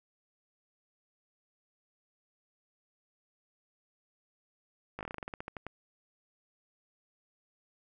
slowing click train, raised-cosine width 0.5 ms, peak -24 dBFS, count 15, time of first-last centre 4.99-5.666 s, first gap 18 ms, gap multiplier 1.14, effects none

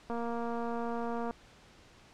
click train, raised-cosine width 1 ms, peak -24 dBFS, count 284, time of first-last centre 0.1-1.309 s, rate 234 Hz, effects pink hiss -58 dBFS RMS until 2.13 s + low-pass 6000 Hz 12 dB/octave

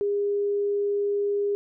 sine tone, 406.4 Hz, G#4, 38 cents flat, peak -22 dBFS, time 0.01-1.55 s, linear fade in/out 0 ms, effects none

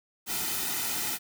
white noise with comb filter, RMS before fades -31 dBFS, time 0.26-1.19 s, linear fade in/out 50 ms, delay 1.8 ms, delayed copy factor -0.6, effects none

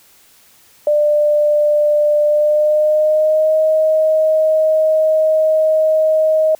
sine tone with pitch glide, 595 to 627.5 Hz, D5 to D#5, +22 to +15 cents, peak -10 dBFS, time 0.87-6.55 s, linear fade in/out 2 ms, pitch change +93 cents, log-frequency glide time 2.25-3.57 s, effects white hiss -49 dBFS RMS until 6.59 s

